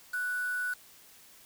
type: tone with quantisation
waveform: sine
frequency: 1480 Hz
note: F#6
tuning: in tune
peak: -30 dBFS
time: 0.13-0.74 s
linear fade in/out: 10 ms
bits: 7
effects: white hiss -56 dBFS RMS until 1.45 s